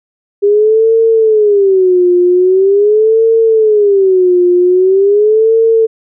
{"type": "tone with vibrato", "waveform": "sine", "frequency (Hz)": 400.8, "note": "G4", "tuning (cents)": 38, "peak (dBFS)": -5, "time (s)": [0.42, 5.87], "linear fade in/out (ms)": 20, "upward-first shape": "sine", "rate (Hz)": 0.43, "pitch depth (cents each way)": 210, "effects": []}